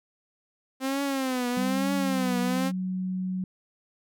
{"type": "tone with vibrato", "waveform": "sawtooth", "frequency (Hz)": 261.6, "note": "C4", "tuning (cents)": 0, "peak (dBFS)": -22, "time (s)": [0.8, 2.72], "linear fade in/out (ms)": 50, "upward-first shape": "triangle", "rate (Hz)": 1.1, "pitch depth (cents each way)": 130}
{"type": "tone with pitch glide", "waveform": "sine", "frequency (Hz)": [195.2, 185.42], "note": ["G3", "F#3"], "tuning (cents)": [-7, 4], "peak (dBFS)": -27, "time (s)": [1.57, 3.44], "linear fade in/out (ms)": 2, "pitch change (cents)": -89, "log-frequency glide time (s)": [1.76, 2.63]}
{"effects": []}